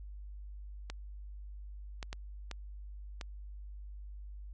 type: clicks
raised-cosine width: 0.2 ms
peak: -23 dBFS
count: 5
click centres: 0.9 / 2.028 / 2.129 / 2.513 / 3.212 s
effects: added 50 Hz sine -43 dBFS peak until 4.53 s + MP3 48 kbps